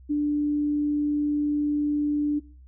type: tone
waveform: sine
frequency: 294.3 Hz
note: D4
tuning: 4 cents sharp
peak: -21 dBFS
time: 0.09-2.4 s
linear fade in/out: 20 ms
effects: noise-tail reverb RT60 0.4 s tail -21 dB re dry + added 64 Hz sine -46 dBFS peak until 2.67 s